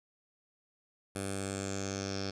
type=tone with low-pass filter sweep; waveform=10% pulse; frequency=97.7 Hz; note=G2; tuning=5 cents flat; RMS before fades=-37 dBFS; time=1.15-2.31 s; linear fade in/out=10 ms; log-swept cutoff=10000 to 5100 Hz; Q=5.8; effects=none